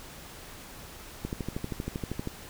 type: click train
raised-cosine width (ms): 3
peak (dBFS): -19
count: 14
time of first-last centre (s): 1.25-2.274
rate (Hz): 12.7
effects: pink hiss -46 dBFS RMS until 2.49 s